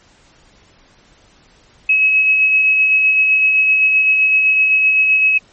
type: tone with tremolo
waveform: sine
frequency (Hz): 2565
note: E7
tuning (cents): -48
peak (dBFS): -8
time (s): 1.89-5.38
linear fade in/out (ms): 5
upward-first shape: sine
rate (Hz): 7.8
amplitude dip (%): 30
effects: pink hiss -50 dBFS RMS until 5.52 s + MP3 32 kbps